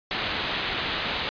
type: low-pass noise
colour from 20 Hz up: white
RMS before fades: -29 dBFS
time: 0.11-1.29 s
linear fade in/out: 0 ms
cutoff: 4100 Hz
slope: 48 dB/octave
effects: resampled to 11025 Hz